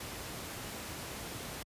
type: noise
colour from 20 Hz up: pink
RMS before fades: -42 dBFS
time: 0-1.63 s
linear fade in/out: 5 ms
effects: high-pass 60 Hz 12 dB/octave + resampled to 32000 Hz

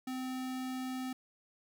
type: tone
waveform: square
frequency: 257.7 Hz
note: C4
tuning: 26 cents flat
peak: -37 dBFS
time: 0.07-1.13 s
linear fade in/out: 5 ms
effects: none

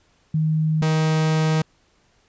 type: tone pair in turn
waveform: sine / 45% pulse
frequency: 156.7 / 157.4 Hz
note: D#3 / D#3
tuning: +13 / +20 cents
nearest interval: unison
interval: 7 cents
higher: second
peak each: -17 dBFS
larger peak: neither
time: 0.34-0.82 / 0.82-1.62 s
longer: second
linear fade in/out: 5 ms
effects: pink hiss -61 dBFS RMS until 2.28 s + resampled to 16000 Hz

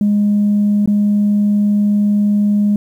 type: tone with dropouts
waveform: sine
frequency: 206.3 Hz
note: G#3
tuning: 11 cents flat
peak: -9 dBFS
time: 0.01-2.76 s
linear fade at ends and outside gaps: 2 ms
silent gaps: 0.859-0.875 s
effects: tanh soft clip ceiling -7 dBFS + 8-bit

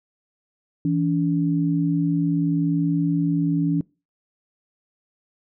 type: tone pair together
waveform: sine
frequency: 164.81 / 285.7 Hz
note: E3 / D4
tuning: 0 / -48 cents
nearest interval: minor seventh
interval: 952 cents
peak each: -21 dBFS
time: 0.85-3.81 s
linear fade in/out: 2 ms
effects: noise-tail reverb RT60 0.3 s tail -24 dB re dry

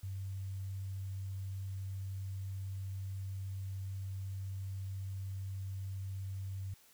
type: tone with quantisation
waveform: sine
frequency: 96.4 Hz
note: G2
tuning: 28 cents flat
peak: -38 dBFS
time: 0.03-6.74 s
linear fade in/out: 5 ms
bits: 11
effects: white hiss -64 dBFS RMS until 6.93 s

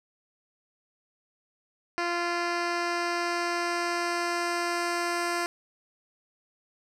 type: tone with low-pass filter sweep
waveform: 10% pulse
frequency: 346.1 Hz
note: F4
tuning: 16 cents flat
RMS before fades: -29 dBFS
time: 1.98-5.46 s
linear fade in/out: 0 ms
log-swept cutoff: 4700 to 9100 Hz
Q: 0.94
effects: none

